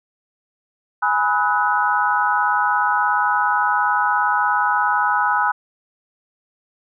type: chord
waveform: sine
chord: G# minor seventh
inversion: none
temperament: equal with one note detuned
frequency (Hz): 830.6 / 987.8 / 1276.5 / 1480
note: G#5 / B5 / D#6 / F#6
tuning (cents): 0 / 0 / +44 / 0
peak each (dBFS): -21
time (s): 1.02-5.52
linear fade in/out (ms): 10
effects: none